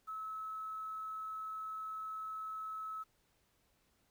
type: tone with quantisation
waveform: sine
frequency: 1296 Hz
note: E6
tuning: 30 cents flat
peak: -40 dBFS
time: 0.07-3.04 s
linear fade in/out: 20 ms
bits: 11
effects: pink hiss -75 dBFS RMS until 4.1 s